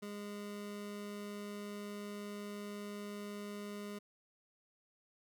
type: tone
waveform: 25% pulse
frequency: 205.5 Hz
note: G#3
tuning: 18 cents flat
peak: -39 dBFS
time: 0.02-3.99 s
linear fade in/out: 10 ms
effects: none